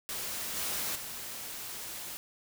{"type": "noise with level steps", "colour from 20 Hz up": "white", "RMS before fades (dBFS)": [-37, -34, -41], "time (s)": [0.09, 2.17], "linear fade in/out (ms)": 0, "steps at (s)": [0.56, 0.95], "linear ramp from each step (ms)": 10, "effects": []}